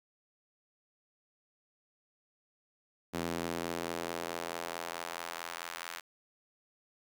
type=tone with high-pass filter sweep; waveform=sawtooth; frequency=84.6 Hz; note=E2; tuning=45 cents sharp; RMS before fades=-39 dBFS; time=3.13-6.01 s; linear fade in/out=20 ms; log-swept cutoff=230 to 1400 Hz; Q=0.95; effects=none